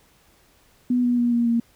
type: tone with pitch steps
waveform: sine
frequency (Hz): 246.9 / 243.4 / 239.9 / 236.4 / 233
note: B3 / B3 / A#3 / A#3 / A#3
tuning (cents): 0 / -25 / +50 / +24 / -1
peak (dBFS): -17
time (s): 0.9-1.6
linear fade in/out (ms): 5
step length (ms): 140
effects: pink hiss -58 dBFS RMS until 1.75 s